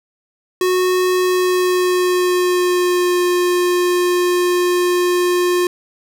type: tone with pitch glide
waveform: square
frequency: 366.7 to 356.3 Hz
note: F#4 to F4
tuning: -15 to +35 cents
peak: -14 dBFS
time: 0.61-5.67 s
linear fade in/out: 2 ms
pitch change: -50 cents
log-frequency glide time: 1.12-3.22 s
effects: none